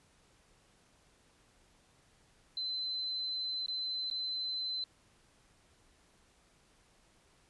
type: tone with dropouts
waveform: sine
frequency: 4056 Hz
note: B7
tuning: 45 cents sharp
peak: -34 dBFS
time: 2.57-4.84 s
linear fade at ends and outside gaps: 2 ms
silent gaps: 3.662-3.682 / 4.101-4.111 s
effects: pink hiss -67 dBFS RMS until 7.49 s + resampled to 24000 Hz